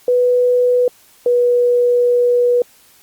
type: tone pair in turn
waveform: sine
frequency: 493.9 / 486.8 Hz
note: B4 / B4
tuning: 0 / -25 cents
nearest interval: unison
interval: 25 cents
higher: first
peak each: -10 dBFS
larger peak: neither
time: 0.08-0.88 / 1.26-2.62 s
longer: second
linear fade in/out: 2 ms
effects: white hiss -49 dBFS RMS until 3.02 s + Opus 48 kbps